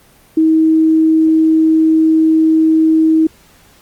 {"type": "tone", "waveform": "sine", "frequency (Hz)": 318.5, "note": "D#4", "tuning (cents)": 41, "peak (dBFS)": -7, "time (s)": [0.37, 3.27], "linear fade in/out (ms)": 5, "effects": ["pink hiss -47 dBFS RMS until 3.81 s", "Opus 24 kbps"]}